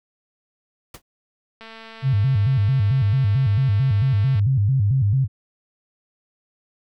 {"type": "noise with exponential decay", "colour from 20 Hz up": "pink", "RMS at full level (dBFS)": -32, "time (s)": [0.94, 1.02], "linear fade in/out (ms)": 5, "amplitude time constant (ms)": 17}
{"type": "click train", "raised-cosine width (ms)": 0.3, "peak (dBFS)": -25, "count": 625, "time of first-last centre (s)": [1.61, 4.396], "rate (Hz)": 224}
{"type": "tone with vibrato", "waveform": "sine", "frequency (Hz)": 116.54, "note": "A#2", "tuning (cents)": 0, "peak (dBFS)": -15, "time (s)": [2.02, 5.28], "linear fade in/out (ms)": 50, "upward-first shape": "square", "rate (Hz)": 4.5, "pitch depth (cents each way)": 240}
{"effects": []}